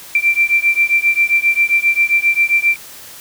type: beating tone pair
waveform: sine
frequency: 2349 / 2356.5 Hz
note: D7 / D7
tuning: 0 / +5 cents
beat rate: 7.5 Hz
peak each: -14 dBFS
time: 0.15-2.76 s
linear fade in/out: 2 ms
effects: white hiss -36 dBFS RMS until 3.2 s